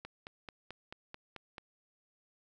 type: click train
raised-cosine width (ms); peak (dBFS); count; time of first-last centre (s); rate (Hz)
0.3; -28; 8; 0.05-1.582; 4.57
effects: none